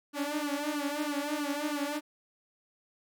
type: tone with flanger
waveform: sawtooth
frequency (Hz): 292.5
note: D4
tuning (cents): -7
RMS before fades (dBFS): -33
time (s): 0.13-2.01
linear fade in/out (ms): 50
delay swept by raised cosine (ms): 0.67 to 5.67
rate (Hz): 3.1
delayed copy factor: +1
effects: none